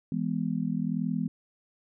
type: chord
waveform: sine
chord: E major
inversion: none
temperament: just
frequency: 164.81 / 206 / 247.2 Hz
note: E3 / G#3 / B3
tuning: 0 / -14 / +2 cents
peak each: -31 dBFS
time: 0.12-1.28 s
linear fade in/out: 2 ms
effects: none